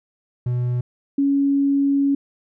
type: tone pair in turn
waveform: triangle / sine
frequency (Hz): 123 / 279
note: B2 / C#4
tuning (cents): -7 / +11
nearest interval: octave + major second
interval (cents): 1418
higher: second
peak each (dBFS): -17 / -15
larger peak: second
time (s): 0.46-0.81 / 1.18-2.15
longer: second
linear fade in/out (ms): 5
effects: none